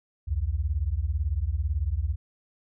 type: beating tone pair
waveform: sine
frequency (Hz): 65 / 83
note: C2 / E2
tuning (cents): -11 / +12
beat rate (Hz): 18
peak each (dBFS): -27 / -27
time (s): 0.27-2.16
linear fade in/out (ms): 20
effects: none